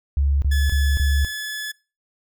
sine tone bursts, 70.2 Hz, C#2, 22 cents sharp, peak -16 dBFS, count 4, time 0.17-1.248 s, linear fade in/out 0 ms, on 250 ms, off 26 ms
sawtooth tone, 1715 Hz, A6, 45 cents flat, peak -23 dBFS, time 0.51-1.72 s, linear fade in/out 10 ms
effects noise-tail reverb RT60 0.3 s tail -21 dB re dry

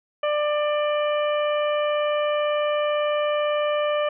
harmonic tone, 594 Hz, D5, 20 cents sharp, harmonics 1 / 2 / 3 / 4 / 5, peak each -21 / -28 / -35 / -35 / -35 dBFS, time 0.23-4.09 s, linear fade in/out 5 ms, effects none

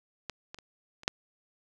clicks, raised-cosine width 0.2 ms, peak -18 / -24 / -30 / -30 / -8 dBFS, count 5, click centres 0.297 / 0.545 / 0.587 / 1.034 / 1.079 s, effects none

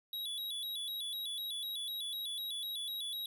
square tone with vibrato, 3624 Hz, A#7, 50 cents flat, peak -38 dBFS, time 0.13-3.26 s, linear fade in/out 2 ms, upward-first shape square, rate 4 Hz, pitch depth 96 cents each way, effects none

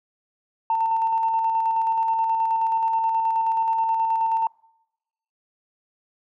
sine tone with tremolo, 900 Hz, A5, 39 cents sharp, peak -17 dBFS, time 0.7-4.47 s, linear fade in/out 2 ms, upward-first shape square, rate 9.4 Hz, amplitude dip 30%, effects noise-tail reverb RT60 0.9 s tail -26 dB re dry + tanh soft clip ceiling -13 dBFS

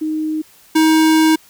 sine / square tone pair in turn, 311.1 / 316.5 Hz, D#4 / D#4, 0 / +30 cents, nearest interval unison, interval 30 cents, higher second, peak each -17 / -10 dBFS, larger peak second, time 0.01-0.42 / 0.75-1.36 s, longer second, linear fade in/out 10 ms, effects white hiss -48 dBFS RMS until 1.49 s

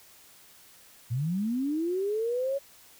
sine linear sweep, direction up, 110 to 562 Hz, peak -26 dBFS, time 1.1-2.59 s, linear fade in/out 20 ms, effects white hiss -55 dBFS RMS until 2.99 s

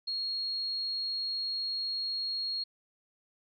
sine tone, 4288 Hz, C8, 42 cents sharp, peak -31 dBFS, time 0.07-2.64 s, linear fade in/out 10 ms, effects none

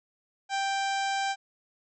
harmonic tone with a mistuned harmonic, 785 Hz, G5, 2 cents sharp, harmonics 1 / 2 / 3 / 4 / 5 / 6 / 7 / 8 / 9 / 10, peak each -28 / -34 / -38 / -40 / -42 / -44 / -45 / -46 / -47 / -48 dBFS, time 0.49-1.36 s, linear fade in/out 50 ms, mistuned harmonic 6, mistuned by +34 cents, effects none

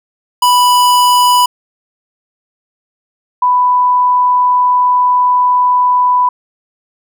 square / sine tone pair in turn, 987.8 / 992.9 Hz, B5 / B5, 0 / +9 cents, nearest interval unison, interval 9 cents, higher second, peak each -7 dBFS, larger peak neither, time 0.42-1.46 / 3.42-6.29 s, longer second, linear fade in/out 5 ms, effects none

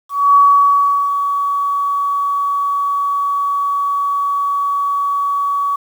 sine tone with ADSR envelope, 1132 Hz, C#6, 36 cents sharp, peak -5 dBFS, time 0.09-5.76 s, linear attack 260 ms, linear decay 740 ms, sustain -9 dB, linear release 6 ms, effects 7-bit

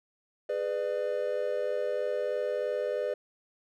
triangle chord, G# diminished, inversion none, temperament just, 415.3 / 498.4 / 598 Hz, G#4 / B4 / D5, 0 / +16 / +31 cents, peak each -33 / -30 / -30 dBFS, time 0.49-3.14 s, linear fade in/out 5 ms, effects none

